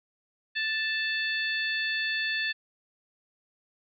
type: harmonic tone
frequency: 880 Hz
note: A5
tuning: in tune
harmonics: 2 / 3 / 4 / 5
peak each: -29 / -33 / -35 / -37 dBFS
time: 0.55-2.53 s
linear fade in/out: 20 ms
effects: none